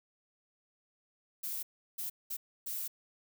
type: noise bursts at uneven times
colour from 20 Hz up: violet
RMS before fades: -38 dBFS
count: 4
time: 1.43-1.63 / 1.98-2.1 / 2.3-2.37 / 2.66-2.88 s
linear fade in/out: 10 ms
effects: none